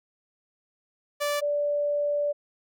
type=tone pair in turn; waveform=sawtooth / sine; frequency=583 / 583 Hz; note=D5 / D5; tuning=-13 / -13 cents; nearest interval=unison; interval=0 cents; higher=neither; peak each=-21 / -23 dBFS; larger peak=first; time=1.2-1.41 / 1.41-2.33 s; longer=second; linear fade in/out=20 ms; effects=none